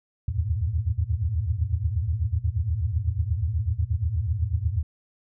sine tone cluster, 70.2 / 78.4 / 86.6 / 103.7 / 113.3 Hz, C#2 / D#2 / F2 / G#2 / A#2, +22 / +14 / -14 / -2 / -49 cents, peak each -34 / -27 / -28 / -30 / -30 dBFS, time 0.28-4.83 s, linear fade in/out 5 ms, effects none

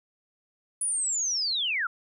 sine linear sweep, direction down, 9956 to 1300 Hz, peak -25 dBFS, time 0.81-1.87 s, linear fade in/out 5 ms, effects none

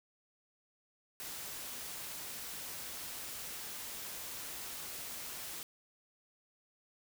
white noise, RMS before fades -44 dBFS, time 1.2-5.63 s, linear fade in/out 0 ms, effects none

